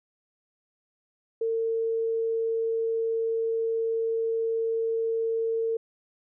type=tone; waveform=sine; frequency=453.1 Hz; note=A#4; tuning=49 cents flat; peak=-24 dBFS; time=1.41-5.77 s; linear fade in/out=5 ms; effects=none